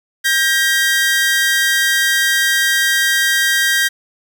sawtooth tone pair together, 1595 / 1900 Hz, G6 / A#6, +30 / +33 cents, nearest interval minor third, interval 303 cents, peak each -11 / -13 dBFS, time 0.24-3.89 s, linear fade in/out 20 ms, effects none

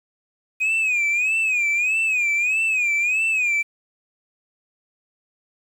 sine tone with vibrato, 2489 Hz, D#7, in tune, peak -15 dBFS, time 0.6-3.63 s, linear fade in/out 20 ms, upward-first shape sine, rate 1.6 Hz, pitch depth 120 cents each way, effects tanh soft clip ceiling -17 dBFS + 8-bit

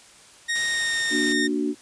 sawtooth tone with pitch glide, 1864.7 to 1838 Hz, A#6 to A#6, 0 to -25 cents, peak -19 dBFS, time 0.48-1.48 s, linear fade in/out 20 ms, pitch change -25 cents, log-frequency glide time 0.62-1.04 s
white noise, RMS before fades -35 dBFS, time 0.55-1.33 s, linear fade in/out 5 ms
sine chord, Bb augmented, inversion none, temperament equal, 233.1 / 293.7 / 370 Hz, Bb3 / D4 / F#4, 0 / 0 / 0 cents, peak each -28 / -24 / -28 dBFS, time 1.1-1.75 s, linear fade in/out 50 ms
effects white hiss -50 dBFS RMS until 1.81 s + resampled to 22050 Hz

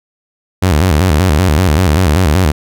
sawtooth tone with vibrato, 83.5 Hz, E2, 23 cents sharp, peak -4 dBFS, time 0.62-2.52 s, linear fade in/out 10 ms, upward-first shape square, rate 5.2 Hz, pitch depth 190 cents each way, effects none

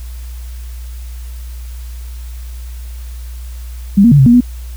sine tone with pitch steps, 198.7 / 235.9 / 144.3 / 133.5 / 238 / 245.3 Hz, G3 / A#3 / D3 / C3 / A#3 / B3, +24 / +21 / -30 / +35 / +36 / -12 cents, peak -3 dBFS, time 3.97-4.408 s, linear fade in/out 10 ms, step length 73 ms, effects added 60 Hz sine -24 dBFS peak until 4.76 s + white hiss -42 dBFS RMS until 4.76 s

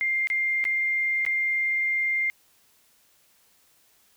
sine tone with dropouts, 2106 Hz, C7, 11 cents sharp, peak -22 dBFS, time 0.01-2.3 s, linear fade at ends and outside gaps 0 ms, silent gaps 0.272-0.301 / 0.641-0.652 / 1.251-1.264 s, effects white hiss -62 dBFS RMS until 4.16 s

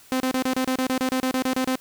sawtooth tone bursts, 258.6 Hz, C4, 20 cents flat, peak -17 dBFS, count 15, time 0.12-1.756 s, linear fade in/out 0 ms, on 82 ms, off 29 ms, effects white hiss -51 dBFS RMS until 1.8 s

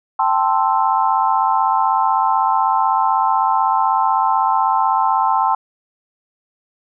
sine chord, A minor seventh, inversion third, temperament equal, 784 / 880 / 1046.5 / 1318.5 Hz, G5 / A5 / C6 / E6, 0 / 0 / 0 / 0 cents, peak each -19 / -17 / -18 / -23 dBFS, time 0.19-5.55 s, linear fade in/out 5 ms, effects none

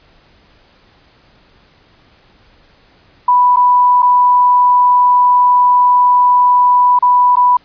sine tone with dropouts, 987.8 Hz, B5, in tune, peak -6 dBFS, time 3.28-7.57 s, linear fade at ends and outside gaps 5 ms, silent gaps 3.561-3.568 / 4.022-4.027 / 6.99-7.024 / 7.357-7.368 s, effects pink hiss -49 dBFS RMS until 7.64 s + resampled to 11025 Hz

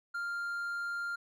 triangle tone, 1396.9 Hz, F6, in tune, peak -32 dBFS, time 0.14-1.16 s, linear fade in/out 10 ms, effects none

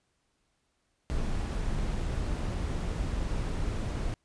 brown noise, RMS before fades -31 dBFS, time 1.1-4.14 s, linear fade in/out 0 ms, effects pink hiss -75 dBFS RMS until 4.24 s + resampled to 22050 Hz

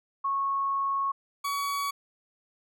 sine / 40% pulse tone pair in turn, 1100 / 1129.6 Hz, C#6 / C#6, -14 / +32 cents, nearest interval unison, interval 46 cents, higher second, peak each -25 / -27 dBFS, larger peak first, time 0.24-1.12 / 1.44-1.91 s, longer first, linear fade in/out 10 ms, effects none

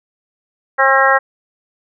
harmonic tone, 269 Hz, C4, 48 cents sharp, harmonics 2 / 3 / 4 / 5 / 6 / 7, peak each -16 / -16 / -16 / -16 / -16 / -16 dBFS, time 0.78-1.19 s, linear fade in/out 20 ms, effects none

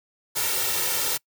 white noise with comb filter, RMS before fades -25 dBFS, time 0.35-1.18 s, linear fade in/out 20 ms, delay 2.2 ms, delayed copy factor +0.75, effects noise-tail reverb RT60 0.1 s tail -25 dB re dry + high-pass 100 Hz 12 dB/octave

